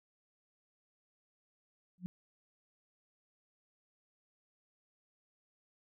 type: tone with exponential growth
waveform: sine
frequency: 180 Hz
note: F#3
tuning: 47 cents flat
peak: -32 dBFS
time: 1.98-2.06 s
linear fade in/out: 0 ms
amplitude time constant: 17 ms
effects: none